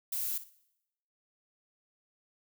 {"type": "noise with echo", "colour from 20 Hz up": "violet", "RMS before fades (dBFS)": -34, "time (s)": [0.12, 0.38], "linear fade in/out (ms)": 5, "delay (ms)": 59, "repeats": 2, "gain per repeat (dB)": -14, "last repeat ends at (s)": 0.498, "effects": ["noise-tail reverb RT60 0.8 s tail -19 dB re dry"]}